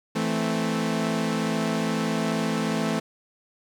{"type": "chord", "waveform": "sawtooth", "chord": "A minor", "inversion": "second", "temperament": "equal with one note detuned", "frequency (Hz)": [164.81, 219.2, 261.6], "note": ["E3", "A3", "C4"], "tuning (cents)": [0, -6, 0], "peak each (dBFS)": [-25, -22, -26], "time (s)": [0.15, 3], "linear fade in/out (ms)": 10, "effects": ["low-pass 9000 Hz 12 dB/octave", "9-bit"]}